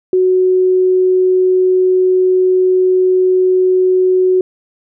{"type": "tone", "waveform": "sine", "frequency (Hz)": 370, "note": "F#4", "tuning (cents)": 0, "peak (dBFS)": -8, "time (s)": [0.13, 4.41], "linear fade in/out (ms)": 2, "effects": []}